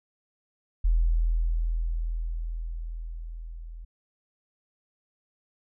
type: tone with level ramp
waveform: sine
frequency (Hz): 41.2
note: E1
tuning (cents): 0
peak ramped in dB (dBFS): -18 to -38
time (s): 0.84-3.85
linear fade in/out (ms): 10
effects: none